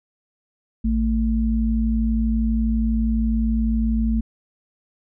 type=tone pair together; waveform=sine; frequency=56.1 / 223.5 Hz; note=A1 / A3; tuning=+34 / +27 cents; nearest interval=2 octaves; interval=2393 cents; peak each=-20 dBFS; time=0.84-4.21 s; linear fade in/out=10 ms; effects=none